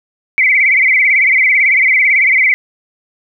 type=tone with vibrato; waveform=sine; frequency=2164 Hz; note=C#7; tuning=42 cents flat; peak=-7 dBFS; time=0.38-2.54 s; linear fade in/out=0 ms; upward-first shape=sine; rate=18 Hz; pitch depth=130 cents each way; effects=none